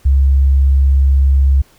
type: tone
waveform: sine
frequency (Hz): 68.1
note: C#2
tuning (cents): -30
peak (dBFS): -7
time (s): 0.05-1.62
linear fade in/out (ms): 10
effects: pink hiss -50 dBFS RMS until 1.78 s